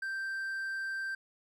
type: tone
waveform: triangle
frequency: 1568 Hz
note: G6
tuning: in tune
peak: -32 dBFS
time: 0.02-1.15 s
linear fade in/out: 5 ms
effects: none